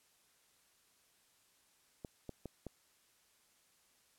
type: clicks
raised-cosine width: 2 ms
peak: -30 dBFS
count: 4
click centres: 2.048 / 2.293 / 2.457 / 2.667 s
effects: white hiss -71 dBFS RMS until 4.18 s + low-pass 12000 Hz 12 dB/octave